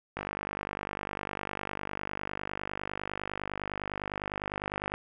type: click train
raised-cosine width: 0.5 ms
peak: -18 dBFS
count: 239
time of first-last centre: 0.17-4.94 s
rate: 49.9 Hz
effects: none